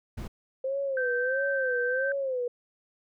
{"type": "noise", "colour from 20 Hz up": "brown", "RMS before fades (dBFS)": -36, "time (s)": [0.17, 0.28], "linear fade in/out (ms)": 10}
{"type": "tone with vibrato", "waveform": "sine", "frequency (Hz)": 520, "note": "C5", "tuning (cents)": -11, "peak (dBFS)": -27, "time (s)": [0.64, 2.48], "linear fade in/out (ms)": 5, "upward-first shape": "sine", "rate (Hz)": 1.5, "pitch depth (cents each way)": 120}
{"type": "tone", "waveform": "sine", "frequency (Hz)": 1557, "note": "G6", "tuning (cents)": -12, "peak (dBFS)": -28, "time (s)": [0.97, 2.12], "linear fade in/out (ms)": 2}
{"effects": []}